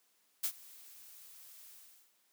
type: noise with ADSR envelope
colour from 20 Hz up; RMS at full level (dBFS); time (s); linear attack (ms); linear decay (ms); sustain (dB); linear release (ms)
blue; -32; 0.43-2.14; 13; 74; -23; 420
effects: white hiss -73 dBFS RMS until 2.32 s + high-pass 200 Hz 12 dB/octave